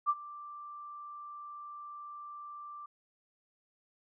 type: tone with ADSR envelope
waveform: sine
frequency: 1177 Hz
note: D6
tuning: 3 cents sharp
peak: -23 dBFS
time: 0.06-2.86 s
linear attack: 34 ms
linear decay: 45 ms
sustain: -20 dB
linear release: 5 ms
effects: none